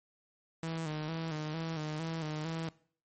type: tone with vibrato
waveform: sawtooth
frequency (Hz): 158.2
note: D#3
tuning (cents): +29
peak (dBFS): -31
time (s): 0.63-2.69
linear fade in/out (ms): 2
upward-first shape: square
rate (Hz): 2.2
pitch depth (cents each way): 55
effects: noise-tail reverb RT60 0.5 s tail -20 dB re dry + MP3 32 kbps